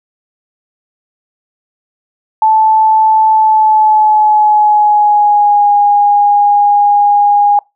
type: tone with pitch glide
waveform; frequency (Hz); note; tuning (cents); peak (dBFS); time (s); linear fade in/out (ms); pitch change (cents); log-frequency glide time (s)
sine; 874 to 820.2; A5 to G#5; -12 to -22; -5; 2.42-7.59; 2; -110; 3.3-5.72
effects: noise-tail reverb RT60 0.2 s tail -24 dB re dry